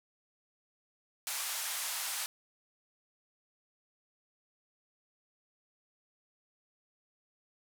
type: band-pass noise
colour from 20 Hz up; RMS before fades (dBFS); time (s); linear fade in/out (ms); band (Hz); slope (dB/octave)
white; -37; 1.27-2.26; 0; 730 to 13000; 24
effects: none